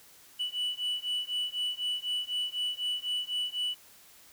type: beating tone pair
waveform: sine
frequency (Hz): 2960 / 2964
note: F#7 / F#7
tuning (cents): 0 / +2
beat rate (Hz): 4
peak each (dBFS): -31 / -31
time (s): 0.39-3.75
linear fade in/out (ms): 20
effects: tanh soft clip ceiling -27 dBFS + white hiss -56 dBFS RMS until 4.32 s